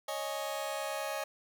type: chord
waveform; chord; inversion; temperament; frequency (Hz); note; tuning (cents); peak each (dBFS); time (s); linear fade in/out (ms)
sawtooth; C# suspended second; none; just; 554.4 / 623.7 / 831.5; C#5 / D#5 / G#5; 0 / +4 / +2; -35 / -34 / -36; 0.08-1.24; 5
effects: none